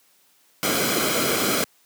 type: noise with comb filter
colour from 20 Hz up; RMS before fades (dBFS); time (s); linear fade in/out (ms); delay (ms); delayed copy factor
pink; -22; 0.63-1.64; 0; 1.1; -0.65
effects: white hiss -60 dBFS RMS until 1.85 s + high-pass 150 Hz 12 dB/octave